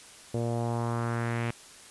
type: tone with low-pass filter sweep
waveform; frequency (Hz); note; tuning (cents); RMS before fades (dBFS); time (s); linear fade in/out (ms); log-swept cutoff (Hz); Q
sawtooth; 117.3; A#2; +11; -30; 0.34-1.51; 5; 520 to 2500; 2.3
effects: white hiss -50 dBFS RMS until 1.9 s + resampled to 24000 Hz